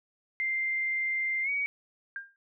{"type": "tone with pitch glide", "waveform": "sine", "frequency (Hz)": [2093, 2256], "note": ["C7", "C#7"], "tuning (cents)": [0, 30], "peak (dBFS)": -27, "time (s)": [0.4, 1.66], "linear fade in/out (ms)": 0, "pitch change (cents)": 130, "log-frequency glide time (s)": [1.43, 1.5]}
{"type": "tone with exponential decay", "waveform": "sine", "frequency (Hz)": 1600, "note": "G6", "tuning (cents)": 35, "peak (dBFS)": -31, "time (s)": [2.16, 2.36], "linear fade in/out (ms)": 1, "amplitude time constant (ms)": 43}
{"effects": []}